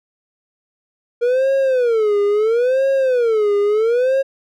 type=tone with vibrato; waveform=triangle; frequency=470 Hz; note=A#4; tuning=14 cents sharp; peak=-11 dBFS; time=1.21-4.23 s; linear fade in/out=20 ms; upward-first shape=sine; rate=0.74 Hz; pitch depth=250 cents each way; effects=none